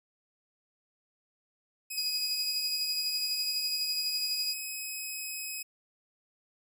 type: tone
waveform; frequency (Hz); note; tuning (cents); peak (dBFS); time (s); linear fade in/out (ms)
10% pulse; 2539; D#7; +34; -27; 1.9-5.63; 10
type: tone with tremolo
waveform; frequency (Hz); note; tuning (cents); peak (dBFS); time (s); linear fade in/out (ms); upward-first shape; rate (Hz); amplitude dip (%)
sine; 4918; D#8; -21; -28; 1.97-4.54; 10; sine; 12; 45
effects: none